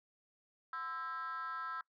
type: tone with frequency modulation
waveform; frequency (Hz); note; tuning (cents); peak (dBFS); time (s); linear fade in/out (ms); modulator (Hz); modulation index
sine; 1320; E6; +2; -37; 0.73-1.81; 2; 293; 0.86
effects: noise-tail reverb RT60 0.1 s tail -23 dB re dry + tanh soft clip ceiling -36 dBFS